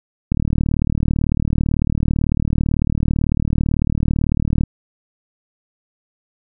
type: click train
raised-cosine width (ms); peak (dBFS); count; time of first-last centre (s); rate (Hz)
5; -5; 165; 0.32-4.636; 38
effects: none